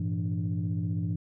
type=tone cluster; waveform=sine; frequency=100.9 / 116.2 / 166.7 / 293.8 Hz; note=G#2 / A#2 / E3 / D4; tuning=-49 / -5 / +20 / +1 cents; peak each=-30 / -34 / -30 / -39 dBFS; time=0-1.16 s; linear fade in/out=5 ms; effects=tanh soft clip ceiling -20 dBFS